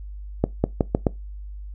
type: accelerating click train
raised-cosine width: 2 ms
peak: -4 dBFS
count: 5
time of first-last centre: 0.44-1.068 s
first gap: 200 ms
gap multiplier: 0.84
effects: noise-tail reverb RT60 0.2 s tail -21 dB re dry + added 50 Hz sine -33 dBFS peak until 1.74 s